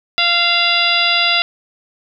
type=harmonic tone with a mistuned harmonic; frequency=693 Hz; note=F5; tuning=14 cents flat; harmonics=1 / 2 / 3 / 4 / 5 / 6 / 7; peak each=-23 / -21 / -20 / -17 / -18 / -21 / -21 dBFS; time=0.18-1.42 s; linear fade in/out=0 ms; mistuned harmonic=6; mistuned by=-96 cents; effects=none